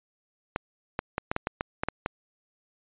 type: clicks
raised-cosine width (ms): 0.5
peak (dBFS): -12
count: 10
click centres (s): 0.561 / 0.991 / 1.181 / 1.315 / 1.364 / 1.471 / 1.609 / 1.835 / 1.886 / 2.061
effects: resampled to 8000 Hz